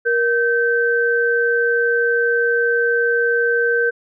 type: tone pair together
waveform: sine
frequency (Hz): 471.3 / 1548.2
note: A#4 / G6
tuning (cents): +19 / -22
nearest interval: octave + major sixth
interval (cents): 2059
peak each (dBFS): -17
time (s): 0.05-3.91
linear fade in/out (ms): 20
effects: none